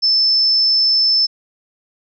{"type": "tone", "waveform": "sine", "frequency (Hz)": 5274, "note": "E8", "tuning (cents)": 0, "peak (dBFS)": -11, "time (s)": [0.02, 1.27], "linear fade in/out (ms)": 20, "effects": []}